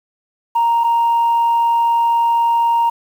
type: tone pair in turn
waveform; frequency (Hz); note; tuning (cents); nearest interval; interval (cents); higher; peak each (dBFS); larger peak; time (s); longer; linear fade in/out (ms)
sine; 932 / 932; A#5 / A#5; -1 / -1; unison; 0; neither; -10; neither; 0.55-0.84 / 0.84-2.9; second; 10
effects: tanh soft clip ceiling -9 dBFS + 7-bit